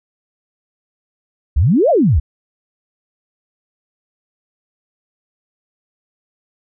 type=exponential two-way sweep; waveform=sine; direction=up then down; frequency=59.5 to 717 to 59.5 Hz; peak=-9 dBFS; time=1.56-2.2 s; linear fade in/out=10 ms; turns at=1.9 s; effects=none